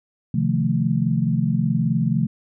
sine chord, F dominant seventh, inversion second, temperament equal, 130.81 / 155.56 / 174.61 / 220 Hz, C3 / Eb3 / F3 / A3, 0 / 0 / 0 / 0 cents, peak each -23 dBFS, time 0.34-2.27 s, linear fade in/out 5 ms, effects none

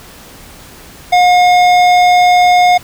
triangle tone with hard clipping, 718 Hz, F5, 48 cents sharp, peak -7 dBFS, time 1.12-2.78 s, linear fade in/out 10 ms, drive 17 dB, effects pink hiss -36 dBFS RMS until 2.83 s

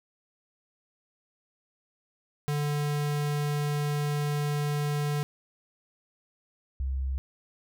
square / sine tone pair in turn, 146.83 / 66.38 Hz, D3 / C2, 0 / +26 cents, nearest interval octave + major second, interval 1374 cents, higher first, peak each -27 dBFS, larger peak neither, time 2.48-5.23 / 6.8-7.18 s, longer first, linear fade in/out 0 ms, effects none

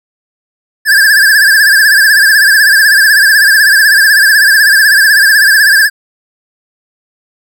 square tone with vibrato, 1661.2 Hz, G#6, in tune, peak -4 dBFS, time 0.85-5.9 s, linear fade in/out 50 ms, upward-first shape sine, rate 16 Hz, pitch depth 100 cents each way, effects none

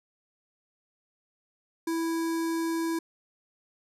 square tone with notch filter, 329.6 Hz, E4, in tune, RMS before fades -29 dBFS, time 1.87-2.99 s, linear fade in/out 5 ms, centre 2900 Hz, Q 1.5, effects resampled to 32000 Hz

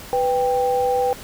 sine tone pair together, 496.3 / 789 Hz, B4 / G5, +8 / +11 cents, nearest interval minor sixth, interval 803 cents, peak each -19 / -20 dBFS, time 0.13-1.13 s, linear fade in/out 0 ms, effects pink hiss -38 dBFS RMS until 1.23 s

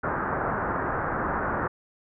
white low-pass noise, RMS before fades -28 dBFS, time 0.03-1.68 s, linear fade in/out 10 ms, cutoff 1600 Hz, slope 48 dB/octave, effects none

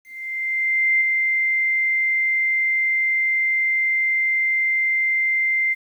sine tone with ADSR envelope, 2088 Hz, C7, 4 cents flat, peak -14 dBFS, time 0.04-5.75 s, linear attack 970 ms, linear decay 10 ms, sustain -3 dB, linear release 27 ms, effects 9-bit

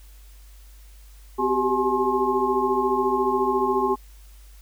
sine tone cluster, 255.2 / 379.5 / 393.7 / 847 / 1068 Hz, C4 / F#4 / G4 / G#5 / C6, -43 / +44 / +8 / +34 / +35 cents, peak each -29 / -26 / -24 / -26 / -25 dBFS, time 1.38-3.96 s, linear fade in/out 20 ms, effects added 50 Hz sine -44 dBFS peak until 4.61 s + white hiss -56 dBFS RMS until 4.61 s

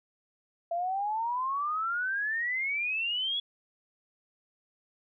sine exponential sweep, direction up, 670 to 3400 Hz, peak -28 dBFS, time 0.71-3.4 s, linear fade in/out 5 ms, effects none

